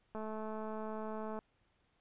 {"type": "click train", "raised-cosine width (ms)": 1, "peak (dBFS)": -30, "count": 270, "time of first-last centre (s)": [0.15, 1.39], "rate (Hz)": 217, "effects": ["pink hiss -75 dBFS RMS until 2 s", "resampled to 8000 Hz"]}